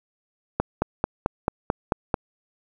click train, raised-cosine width 1 ms, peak -6 dBFS, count 8, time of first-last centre 0.6-2.142 s, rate 4.54 Hz, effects 8-bit

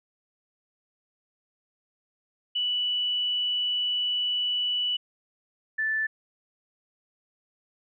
sine tone pair in turn, 2960 / 1756.6 Hz, F#7 / A6, 0 / -3 cents, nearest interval major sixth, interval 903 cents, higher first, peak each -24 dBFS, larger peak neither, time 2.55-4.97 / 5.78-6.07 s, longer first, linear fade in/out 10 ms, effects none

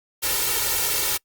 white noise with comb filter, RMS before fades -23 dBFS, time 0.22-1.18 s, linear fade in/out 20 ms, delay 2.2 ms, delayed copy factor +0.95, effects noise-tail reverb RT60 0.1 s tail -25 dB re dry + Opus 48 kbps

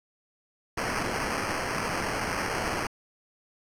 violet noise with sample-and-hold, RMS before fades -30 dBFS, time 0.77-2.87 s, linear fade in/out 5 ms, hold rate 3675 Hz, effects low-pass 10000 Hz 12 dB/octave

